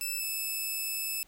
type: tone with pitch glide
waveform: 5% pulse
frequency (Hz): 2637 to 2613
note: E7 to E7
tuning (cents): 0 to -16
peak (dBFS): -23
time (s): 0.01-1.23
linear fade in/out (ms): 0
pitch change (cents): -16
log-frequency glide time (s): 0.17-0.25
effects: pink hiss -62 dBFS RMS until 1.27 s